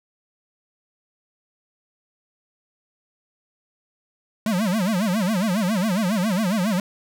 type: tone with vibrato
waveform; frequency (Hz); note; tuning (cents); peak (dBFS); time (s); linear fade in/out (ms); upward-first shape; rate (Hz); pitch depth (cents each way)
square; 199.5; G3; +31; -20; 4.46-6.8; 2; sine; 7.3; 230
effects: none